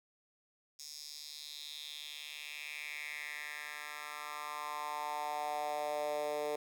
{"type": "tone with high-pass filter sweep", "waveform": "10% pulse", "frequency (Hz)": 148.9, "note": "D3", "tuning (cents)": 24, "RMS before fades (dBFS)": -41, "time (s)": [0.79, 6.56], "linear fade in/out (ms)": 5, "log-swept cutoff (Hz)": [5600, 480], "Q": 3.8, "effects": []}